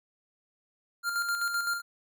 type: tone with tremolo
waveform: square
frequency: 1396.9 Hz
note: F6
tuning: in tune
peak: -27 dBFS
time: 1.03-1.82 s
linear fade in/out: 50 ms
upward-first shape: square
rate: 7.8 Hz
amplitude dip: 45%
effects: none

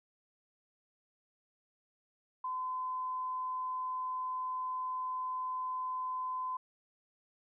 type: tone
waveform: sine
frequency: 1021 Hz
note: C6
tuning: 43 cents flat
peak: -34 dBFS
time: 2.44-6.57 s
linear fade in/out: 5 ms
effects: none

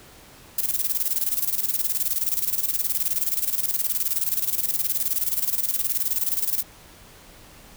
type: noise with tremolo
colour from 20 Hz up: violet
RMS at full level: -22 dBFS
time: 0.58-6.63 s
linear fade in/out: 5 ms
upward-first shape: square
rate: 19 Hz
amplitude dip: 70%
effects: pink hiss -48 dBFS RMS until 7.76 s

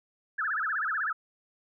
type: tone with vibrato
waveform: sine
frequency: 1487 Hz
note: F#6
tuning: 8 cents sharp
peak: -27 dBFS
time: 0.38-1.13 s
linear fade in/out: 10 ms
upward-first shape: sine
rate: 16 Hz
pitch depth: 290 cents each way
effects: none

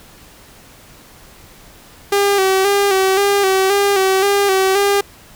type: tone with vibrato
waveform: sawtooth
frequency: 391.7 Hz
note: G4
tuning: 1 cent flat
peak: -8 dBFS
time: 2.12-5.01 s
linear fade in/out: 5 ms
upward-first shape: square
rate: 1.9 Hz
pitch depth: 45 cents each way
effects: pink hiss -43 dBFS RMS until 5.35 s

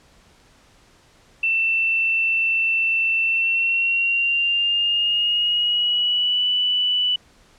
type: tone with pitch glide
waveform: sine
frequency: 2678 to 2971 Hz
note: E7 to F#7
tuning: +27 to +6 cents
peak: -17 dBFS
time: 1.43-7.16 s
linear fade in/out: 5 ms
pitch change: +179 cents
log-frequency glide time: 3.23-6.46 s
effects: pink hiss -54 dBFS RMS until 7.58 s + low-pass 8000 Hz 12 dB/octave

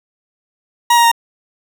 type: tone with pitch steps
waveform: 40% pulse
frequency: 950 / 939.6 / 929.4 Hz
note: A#5 / A#5 / A#5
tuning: +33 / +13 / -5 cents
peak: -7 dBFS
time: 0.9-1.116 s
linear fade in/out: 5 ms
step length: 72 ms
effects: none

